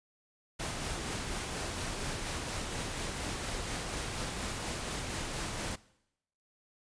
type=noise with tremolo; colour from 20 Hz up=pink; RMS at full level=-36 dBFS; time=0.59-5.76 s; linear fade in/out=10 ms; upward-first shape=sine; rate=4.2 Hz; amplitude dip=25%; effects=noise-tail reverb RT60 0.8 s tail -20 dB re dry + resampled to 22050 Hz